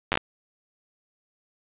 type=slowing click train; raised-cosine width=0.3 ms; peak=-6 dBFS; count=5; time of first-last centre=0.12-0.174 s; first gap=9 ms; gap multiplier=1.28; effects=resampled to 8000 Hz + 8-bit

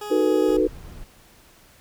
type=tone; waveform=20% pulse; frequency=417.7 Hz; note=G#4; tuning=10 cents sharp; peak=-26 dBFS; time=0.01-0.57 s; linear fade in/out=5 ms
type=chord; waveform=sine; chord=B dominant seventh; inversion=first; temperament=just; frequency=308.7 / 370.4 / 444.5 / 493.9 Hz; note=D#4 / F#4 / A4 / B4; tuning=-14 / +2 / +18 / 0 cents; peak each=-22 / -22 / -22 / -23 dBFS; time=0.1-0.68 s; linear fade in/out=20 ms
type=noise; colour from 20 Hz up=brown; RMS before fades=-38 dBFS; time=0.48-1.04 s; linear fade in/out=2 ms
effects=pink hiss -53 dBFS RMS until 1.8 s

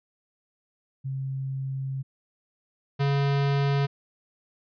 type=tone pair in turn; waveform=sine / square; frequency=134.2 / 140.25 Hz; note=C3 / C#3; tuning=+44 / +21 cents; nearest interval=minor second; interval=77 cents; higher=second; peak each=-28 / -22 dBFS; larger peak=second; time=1.04-2.03 / 2.99-3.87 s; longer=first; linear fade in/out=20 ms; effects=resampled to 11025 Hz

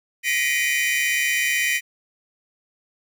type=tone cluster; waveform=45% pulse; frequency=1896 / 2032 / 2294 / 2434 / 3036 Hz; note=A#6 / B6 / D7 / D#7 / F#7; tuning=+29 / +49 / -41 / -39 / +44 cents; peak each=-24 / -27 / -28 / -24 / -30 dBFS; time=0.23-1.81 s; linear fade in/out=50 ms; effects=none

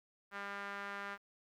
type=tone with band-pass filter; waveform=sawtooth; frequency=200.4 Hz; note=G3; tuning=38 cents sharp; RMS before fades=-44 dBFS; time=0.31-1.18 s; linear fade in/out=50 ms; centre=1500 Hz; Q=2.2; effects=12-bit

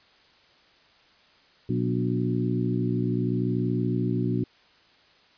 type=harmonic tone with a mistuned harmonic; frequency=60.7 Hz; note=B1; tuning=29 cents flat; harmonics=2 / 3 / 4 / 5 / 6; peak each=-27 / -29 / -30 / -31 / -32 dBFS; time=1.69-4.44 s; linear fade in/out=5 ms; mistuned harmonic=5; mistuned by=-43 cents; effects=white hiss -58 dBFS RMS until 5.37 s + resampled to 11025 Hz

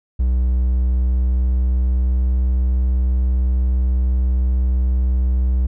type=tone with pitch glide; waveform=triangle; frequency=62.3 to 63.02 Hz; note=B1 to B1; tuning=+16 to +36 cents; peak=-12 dBFS; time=0.19-5.67 s; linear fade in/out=10 ms; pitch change=+20 cents; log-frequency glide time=0.42-2.4 s; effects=none

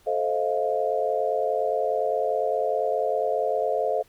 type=chord; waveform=sine; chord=F dominant seventh; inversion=first; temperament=just; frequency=436.5 / 523.8 / 628.6 / 698.5 Hz; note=A4 / C5 / Eb5 / F5; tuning=-14 / +2 / +18 / 0 cents; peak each=-27 dBFS; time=0.06-4.03 s; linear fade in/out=20 ms; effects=pink hiss -59 dBFS RMS until 4.08 s + MP3 96 kbps

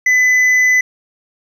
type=tone with hard clipping; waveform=sine; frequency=2006 Hz; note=B6; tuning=26 cents sharp; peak=-10 dBFS; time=0.06-0.81 s; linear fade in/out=5 ms; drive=4 dB; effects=none

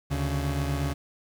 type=tone pair together; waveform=30% pulse; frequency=74 / 139.69 Hz; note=D2 / C#3; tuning=+14 / +14 cents; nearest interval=major seventh; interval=1100 cents; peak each=-26 dBFS; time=0.1-0.94 s; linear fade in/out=20 ms; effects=10-bit

